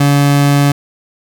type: tone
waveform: 30% pulse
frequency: 142.5 Hz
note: C#3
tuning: 48 cents sharp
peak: -5 dBFS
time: 0-0.72 s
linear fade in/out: 5 ms
effects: none